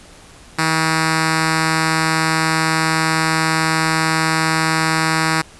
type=tone with notch filter; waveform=5% pulse; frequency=160 Hz; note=D#3; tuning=49 cents sharp; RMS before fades=-17 dBFS; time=0.58-5.42 s; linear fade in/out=10 ms; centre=560 Hz; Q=1.2; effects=pink hiss -43 dBFS RMS until 5.59 s + resampled to 24000 Hz